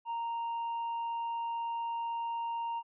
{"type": "tone", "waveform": "triangle", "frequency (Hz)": 929, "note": "A#5", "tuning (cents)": -6, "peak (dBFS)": -31, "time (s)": [0.05, 2.83], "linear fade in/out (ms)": 50, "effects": ["resampled to 8000 Hz"]}